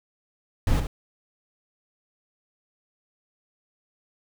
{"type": "noise with echo", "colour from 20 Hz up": "brown", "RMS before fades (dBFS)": -20, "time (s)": [0.67, 0.8], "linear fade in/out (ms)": 2, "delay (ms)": 70, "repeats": 1, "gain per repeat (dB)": -7, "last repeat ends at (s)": 0.87, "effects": []}